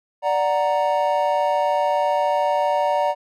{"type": "chord", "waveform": "triangle", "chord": "D augmented", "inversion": "none", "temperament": "equal", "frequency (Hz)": [587.3, 740, 932.3], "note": ["D5", "F#5", "A#5"], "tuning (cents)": [0, 0, 0], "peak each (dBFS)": [-19, -21, -20], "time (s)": [0.22, 3.15], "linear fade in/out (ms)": 50, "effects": []}